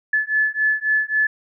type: beating tone pair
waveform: sine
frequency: 1726 / 1729.7 Hz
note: A6 / A6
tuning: -34 / -30 cents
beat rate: 3.7 Hz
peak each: -20 dBFS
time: 0.13-1.27 s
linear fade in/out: 5 ms
effects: none